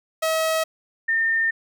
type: tone pair in turn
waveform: sawtooth / sine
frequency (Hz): 641 / 1813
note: E5 / A#6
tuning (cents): -49 / -49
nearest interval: octave + tritone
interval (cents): 1800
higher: second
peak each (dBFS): -16 / -18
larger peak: first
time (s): 0.22-0.64 / 1.08-1.51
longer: second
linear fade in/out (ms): 10
effects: none